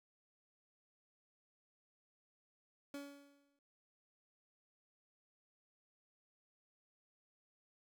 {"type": "tone with exponential decay", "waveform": "30% pulse", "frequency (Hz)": 282.9, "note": "C#4", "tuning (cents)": 35, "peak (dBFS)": -40, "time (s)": [2.94, 3.59], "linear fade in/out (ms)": 2, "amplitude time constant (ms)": 140, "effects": []}